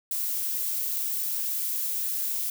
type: noise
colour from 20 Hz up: violet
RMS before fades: -29 dBFS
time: 0.11-2.5 s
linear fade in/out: 2 ms
effects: none